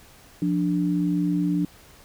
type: tone pair together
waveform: sine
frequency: 175.39 / 293.7 Hz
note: F3 / D4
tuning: +8 / 0 cents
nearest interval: major sixth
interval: 892 cents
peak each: -23 dBFS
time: 0.42-1.65 s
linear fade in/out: 2 ms
effects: pink hiss -51 dBFS RMS until 2.04 s